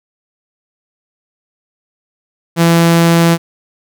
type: tone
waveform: sawtooth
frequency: 167.9 Hz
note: E3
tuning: 32 cents sharp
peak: -3 dBFS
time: 2.56-3.38 s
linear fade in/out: 50 ms
effects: none